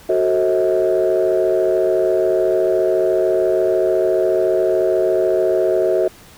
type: chord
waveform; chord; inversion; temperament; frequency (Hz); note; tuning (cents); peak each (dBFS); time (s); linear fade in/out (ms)
sine; F# diminished seventh; none; just; 370 / 444 / 532.8 / 639.4; F#4 / A4 / C5 / Eb5; 0 / +16 / +31 / +47; -16 / -20 / -21 / -17; 0.09-6.08; 5
effects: tanh soft clip ceiling -7 dBFS + pink hiss -44 dBFS RMS until 6.37 s